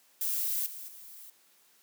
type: noise with level steps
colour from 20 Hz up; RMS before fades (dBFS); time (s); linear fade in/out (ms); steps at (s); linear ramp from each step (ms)
violet; -31 / -43 / -49; 0.21-1.3; 2; 0.66 / 0.88; 2
effects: white hiss -64 dBFS RMS until 1.82 s + high-pass 200 Hz 12 dB/octave